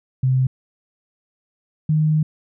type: tone pair in turn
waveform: sine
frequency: 130 / 154.6 Hz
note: C3 / D#3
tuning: -11 / -11 cents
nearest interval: minor third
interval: 300 cents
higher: second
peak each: -14 dBFS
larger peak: neither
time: 0.23-0.47 / 1.89-2.23 s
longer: second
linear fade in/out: 5 ms
effects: none